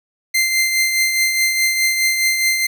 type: tone with tremolo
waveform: sawtooth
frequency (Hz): 2084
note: C7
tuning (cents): -7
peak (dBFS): -9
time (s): 0.34-2.67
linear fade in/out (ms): 10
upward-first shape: triangle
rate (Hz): 4.8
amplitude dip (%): 50
effects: none